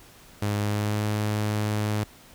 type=tone with pitch glide; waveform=sawtooth; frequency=103.4 to 105.88 Hz; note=G#2 to G#2; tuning=-7 to +34 cents; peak=-20 dBFS; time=0.42-2.04 s; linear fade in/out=5 ms; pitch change=+41 cents; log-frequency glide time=0.57-1.07 s; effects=pink hiss -51 dBFS RMS until 2.34 s